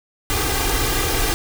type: noise with comb filter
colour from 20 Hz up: pink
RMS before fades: -20 dBFS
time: 0.3-1.34 s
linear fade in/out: 0 ms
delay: 2.5 ms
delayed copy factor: +0.9
effects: none